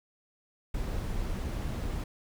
brown noise, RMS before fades -33 dBFS, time 0.74-2.04 s, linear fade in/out 5 ms, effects none

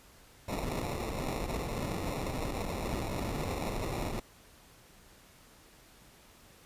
pink noise with sample-and-hold, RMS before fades -35 dBFS, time 0.48-4.2 s, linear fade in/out 5 ms, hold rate 1575 Hz, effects pink hiss -58 dBFS RMS until 6.65 s + resampled to 32000 Hz

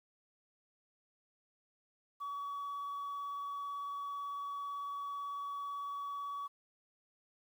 sine tone with vibrato, 1134 Hz, C#6, 39 cents sharp, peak -36 dBFS, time 2.2-6.48 s, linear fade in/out 20 ms, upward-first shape sine, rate 18 Hz, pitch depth 10 cents each way, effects tanh soft clip ceiling -37 dBFS + 11-bit

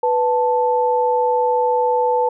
sine tone pair together, 493.9 / 880 Hz, B4 / A5, 0 / 0 cents, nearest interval minor seventh, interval 1000 cents, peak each -17 dBFS, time 0.03-2.29 s, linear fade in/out 5 ms, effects none

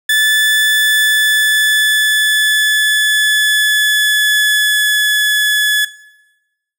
30% pulse tone with pitch glide, 1741 to 1708.1 Hz, A6 to G#6, -19 to +48 cents, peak -7 dBFS, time 0.09-5.85 s, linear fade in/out 5 ms, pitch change -33 cents, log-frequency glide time 0.57-4.94 s, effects noise-tail reverb RT60 1.0 s tail -20 dB re dry

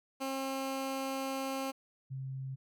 15% pulse / sine tone pair in turn, 268.2 / 133.1 Hz, C4 / C3, +43 / +30 cents, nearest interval octave, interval 1213 cents, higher first, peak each -28 / -37 dBFS, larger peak first, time 0.2-1.72 / 2.1-2.56 s, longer first, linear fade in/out 20 ms, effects none

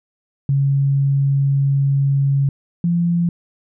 sine tone pair in turn, 138.59 / 171.72 Hz, C#3 / F3, 0 / -29 cents, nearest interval major third, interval 371 cents, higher second, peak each -13 / -14 dBFS, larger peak first, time 0.49-2.49 / 2.84-3.29 s, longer first, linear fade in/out 2 ms, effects none

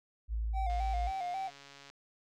sine tone, 55 Hz, A1, in tune, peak -31 dBFS, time 0.28-1.12 s, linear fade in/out 50 ms
triangle tone with vibrato, 740 Hz, F#5, in tune, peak -32 dBFS, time 0.53-1.51 s, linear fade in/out 50 ms, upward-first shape square, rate 3.7 Hz, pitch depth 69 cents each way
click train, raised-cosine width 0.2 ms, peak -35 dBFS, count 169, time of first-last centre 0.7-1.9 s, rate 140 Hz
effects none

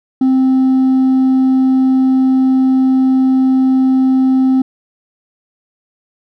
triangle tone with hard clipping, 261.6 Hz, C4, in tune, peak -7 dBFS, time 0.21-4.62 s, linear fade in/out 5 ms, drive 1 dB, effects none

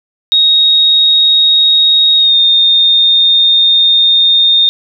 sine tone with pitch glide, 3757 to 3661 Hz, A#7 to A#7, +13 to -32 cents, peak -5 dBFS, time 0.32-4.69 s, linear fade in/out 0 ms, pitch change -45 cents, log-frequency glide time 2.17-2.36 s, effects none

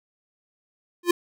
square tone with exponential growth, 349.2 Hz, F4, in tune, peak -13 dBFS, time 1.03-1.11 s, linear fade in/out 5 ms, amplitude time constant 16 ms, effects none

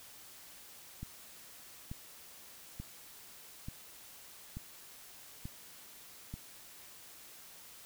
click train, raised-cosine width 5 ms, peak -29 dBFS, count 7, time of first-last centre 1.03-6.34 s, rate 1.13 Hz, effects white hiss -54 dBFS RMS until 7.85 s

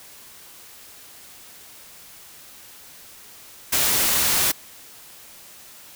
white noise, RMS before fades -20 dBFS, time 3.72-4.52 s, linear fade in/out 10 ms, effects white hiss -45 dBFS RMS until 5.95 s

